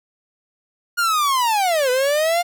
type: linear two-way sweep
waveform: 45% pulse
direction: down then up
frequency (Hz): 1439 to 493.9 to 710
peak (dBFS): -16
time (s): 0.97-2.43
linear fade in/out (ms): 20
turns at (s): 1.9
effects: none